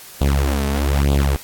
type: tone with flanger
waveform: sawtooth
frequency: 70 Hz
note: C#2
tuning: 18 cents sharp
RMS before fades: -17 dBFS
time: 0.21-1.36 s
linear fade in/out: 0 ms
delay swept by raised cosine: 0.26 to 4.66 ms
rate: 1.1 Hz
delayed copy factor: +0.95
effects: white hiss -39 dBFS RMS until 1.43 s + AAC 64 kbps